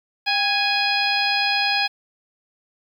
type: harmonic tone with a mistuned harmonic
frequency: 830.6 Hz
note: G#5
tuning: in tune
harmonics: 1 / 2 / 3 / 4 / 5 / 6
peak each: -24 / -26 / -23 / -27 / -27 / -26 dBFS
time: 0.26-1.88 s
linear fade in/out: 20 ms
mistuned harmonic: 1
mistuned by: -63 cents
effects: 8-bit